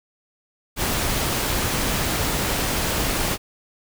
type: noise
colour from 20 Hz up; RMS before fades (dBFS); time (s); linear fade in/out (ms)
pink; -23; 0.76-3.38; 50
effects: none